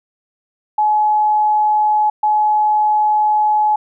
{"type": "tone bursts at uneven times", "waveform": "sine", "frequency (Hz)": 849, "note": "G#5", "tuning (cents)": 38, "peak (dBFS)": -11, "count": 2, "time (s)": [[0.78, 2.1], [2.23, 3.76]], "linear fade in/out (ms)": 5, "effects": []}